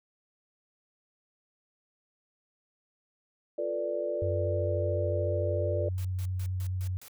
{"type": "chord", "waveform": "sine", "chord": "B half-diminished seventh", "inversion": "second", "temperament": "equal", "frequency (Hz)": [349.2, 440, 493.9, 587.3], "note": ["F4", "A4", "B4", "D5"], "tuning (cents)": [0, 0, 0, 0], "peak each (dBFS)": [-37, -37, -36, -31], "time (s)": [3.58, 5.89], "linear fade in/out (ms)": 5}
{"type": "tone with vibrato", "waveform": "sine", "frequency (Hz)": 92.5, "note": "F#2", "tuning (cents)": 0, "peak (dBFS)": -29, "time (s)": [4.22, 6.97], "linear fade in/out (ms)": 0, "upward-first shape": "square", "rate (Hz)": 9.2, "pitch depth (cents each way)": 10}
{"type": "noise bursts", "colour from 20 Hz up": "white", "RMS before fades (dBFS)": -49, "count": 6, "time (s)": [5.98, 7.082], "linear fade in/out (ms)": 0, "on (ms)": 67, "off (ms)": 140}
{"effects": []}